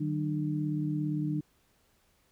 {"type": "tone cluster", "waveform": "sine", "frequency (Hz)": [152.7, 190.2, 300.8], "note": ["D#3", "F#3", "D4"], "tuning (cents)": [-32, 48, 42], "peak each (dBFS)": [-31, -38, -32], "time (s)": [0, 1.41], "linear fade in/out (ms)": 10, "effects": ["pink hiss -69 dBFS RMS until 2.31 s"]}